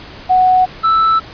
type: tone pair in turn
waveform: sine / triangle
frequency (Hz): 740 / 1318.5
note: F#5 / E6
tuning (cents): 0 / 0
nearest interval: minor seventh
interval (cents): 1000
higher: second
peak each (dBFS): -7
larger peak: neither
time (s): 0.29-0.66 / 0.83-1.2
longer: neither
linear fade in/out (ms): 20
effects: pink hiss -34 dBFS RMS until 1.33 s + resampled to 11025 Hz